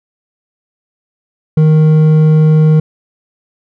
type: tone with hard clipping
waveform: triangle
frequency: 155.56 Hz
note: D#3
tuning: in tune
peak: -6 dBFS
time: 1.57-2.8 s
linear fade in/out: 5 ms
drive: 9 dB
effects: none

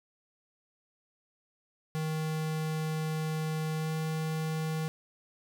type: tone with pitch glide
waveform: square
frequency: 157 to 158.09 Hz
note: D#3 to D#3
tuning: +16 to +28 cents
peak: -31 dBFS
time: 1.95-4.88 s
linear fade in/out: 0 ms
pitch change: +12 cents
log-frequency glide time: 3.76-3.91 s
effects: none

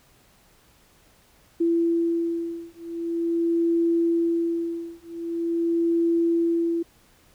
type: beating tone pair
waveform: sine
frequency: 335.9 / 336.34 Hz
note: E4 / E4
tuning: +33 / +35 cents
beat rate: 0.44 Hz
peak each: -24 dBFS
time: 1.6-6.83 s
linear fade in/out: 10 ms
effects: pink hiss -58 dBFS RMS until 7.34 s

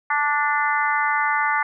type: harmonic tone with a mistuned harmonic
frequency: 292.2 Hz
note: D4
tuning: 9 cents flat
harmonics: 3 / 4 / 5 / 6 / 7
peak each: -23 / -24 / -25 / -26 / -26 dBFS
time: 0.1-1.63 s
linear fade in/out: 5 ms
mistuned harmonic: 6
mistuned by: +18 cents
effects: none

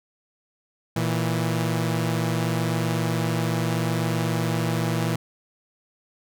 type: tone pair together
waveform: sawtooth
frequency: 116.2 / 163.91 Hz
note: A#2 / E3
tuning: -5 / -10 cents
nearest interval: tritone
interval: 595 cents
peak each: -21 / -21 dBFS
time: 0.96-5.16 s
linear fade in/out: 5 ms
effects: none

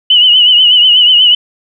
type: tone with vibrato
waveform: sine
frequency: 2960 Hz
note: F#7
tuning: in tune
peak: -3 dBFS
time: 0.1-1.35 s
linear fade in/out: 5 ms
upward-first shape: triangle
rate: 8.2 Hz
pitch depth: 75 cents each way
effects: none

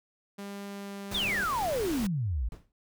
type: tone with pitch glide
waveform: sawtooth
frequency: 200.2 to 198.7 Hz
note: G3 to G3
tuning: +37 to +24 cents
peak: -34 dBFS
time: 0.38-1.44 s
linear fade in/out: 10 ms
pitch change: -13 cents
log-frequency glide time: 0.68-1.12 s
type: noise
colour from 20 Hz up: pink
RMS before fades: -38 dBFS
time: 1.11-2.07 s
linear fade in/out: 5 ms
type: exponential sweep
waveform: sine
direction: down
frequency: 3759 to 50.8 Hz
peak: -27 dBFS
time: 1.14-2.49 s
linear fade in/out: 10 ms
type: noise with exponential decay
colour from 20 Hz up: brown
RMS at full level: -39 dBFS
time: 2.52-2.72 s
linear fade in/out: 1 ms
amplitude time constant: 42 ms
effects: none

